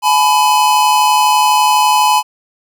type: tone pair together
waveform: square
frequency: 848 / 1000 Hz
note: G#5 / B5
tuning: +36 / +21 cents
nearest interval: minor third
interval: 285 cents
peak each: -12 dBFS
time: 0.02-2.23 s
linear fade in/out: 50 ms
effects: none